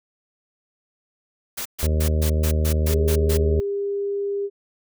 white noise bursts, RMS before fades -29 dBFS, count 9, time 1.57-3.375 s, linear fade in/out 10 ms, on 85 ms, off 130 ms
harmonic tone, 77.78 Hz, D#2, in tune, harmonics 1 / 2 / 3 / 4 / 5 / 6 / 7 / 8, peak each -18 / -29 / -31 / -39 / -32 / -35 / -34 / -37 dBFS, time 1.83-3.6 s, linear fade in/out 0 ms
sine tone with pitch glide, 406.4 to 401.5 Hz, G#4 to G4, -38 to +41 cents, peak -22 dBFS, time 2.88-4.5 s, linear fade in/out 50 ms, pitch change -21 cents, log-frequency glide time 3.54-3.61 s
effects none

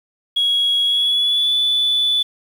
sine tone with pitch glide, 3322 to 3475 Hz, G#7 to A7, 0 to -22 cents, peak -13 dBFS, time 0.36-2.23 s, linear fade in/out 10 ms, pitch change +78 cents, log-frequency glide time 0.84-1.54 s, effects tanh soft clip ceiling -10 dBFS + 7-bit

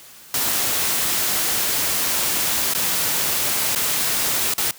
white noise with dropouts, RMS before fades -21 dBFS, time 0.34-4.71 s, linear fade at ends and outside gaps 2 ms, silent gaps 2.737-2.748 / 3.75-3.758 / 4.538-4.58 s, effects white hiss -44 dBFS RMS until 4.78 s + high-pass 60 Hz 12 dB/octave

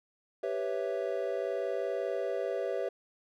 triangle chord, C# half-diminished seventh, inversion second, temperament equal, 392 / 493.9 / 554.4 / 659.3 Hz, G4 / B4 / C#5 / E5, 0 / 0 / 0 / 0 cents, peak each -34 / -34 / -34 / -35 dBFS, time 0.43-2.89 s, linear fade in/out 5 ms, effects none

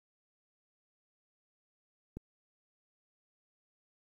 click, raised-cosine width 3 ms, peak -28 dBFS, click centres 2.17 s, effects 10-bit

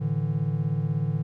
triangle chord, A suspended fourth, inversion none, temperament equal with one note detuned, 110 / 146.83 / 163.3 Hz, A2 / D3 / E3, 0 / 0 / -16 cents, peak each -28 / -24 / -27 dBFS, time 0-1.23 s, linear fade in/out 20 ms, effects none

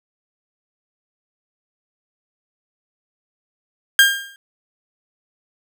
30% pulse tone with exponential decay, 1606 Hz, G6, 41 cents sharp, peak -3 dBFS, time 3.99-4.36 s, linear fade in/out 1 ms, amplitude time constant 80 ms, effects none

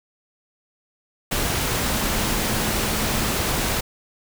sine tone in noise, 216.5 Hz, A3, 28 cents flat, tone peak -31 dBFS, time 1.86-3.32 s, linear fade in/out 10 ms, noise pink, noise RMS -23 dBFS, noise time 1.31-3.81 s, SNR -11 dB, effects none

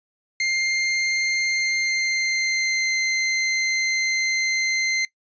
sawtooth tone with pitch glide, 2106 to 2078 Hz, C7 to C7, +11 to -12 cents, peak -17 dBFS, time 0.4-5.05 s, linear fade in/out 2 ms, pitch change -23 cents, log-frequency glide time 1.47-2.96 s, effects noise-tail reverb RT60 0.1 s tail -20 dB re dry + resampled to 16000 Hz

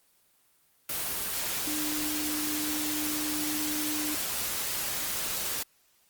sine tone in noise, 302.6 Hz, D#4, 48 cents flat, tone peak -33 dBFS, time 1.67-4.15 s, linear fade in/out 5 ms, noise white, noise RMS -32 dBFS, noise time 0.89-5.63 s, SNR -4 dB, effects white hiss -66 dBFS RMS until 6.09 s + Opus 24 kbps

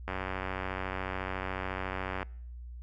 click train, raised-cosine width 0.5 ms, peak -19 dBFS, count 203, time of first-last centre 0.08-2.229 s, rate 94 Hz, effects noise-tail reverb RT60 0.7 s tail -26 dB re dry + added 60 Hz sine -41 dBFS peak until 2.82 s

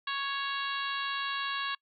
harmonic tone, 554.4 Hz, C#5, in tune, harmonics 2 / 3 / 4 / 5 / 6 / 7 / 8, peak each -35 / -36 / -45 / -39 / -41 / -40 / -46 dBFS, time 0.07-1.75 s, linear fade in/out 5 ms, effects noise-tail reverb RT60 0.1 s tail -26 dB re dry

